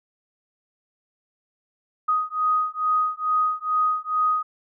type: beating tone pair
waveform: sine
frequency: 1248 / 1250.3 Hz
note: D#6 / D#6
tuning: +5 / +8 cents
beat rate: 2.3 Hz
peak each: -23 / -23 dBFS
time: 2.08-4.43 s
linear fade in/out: 10 ms
effects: none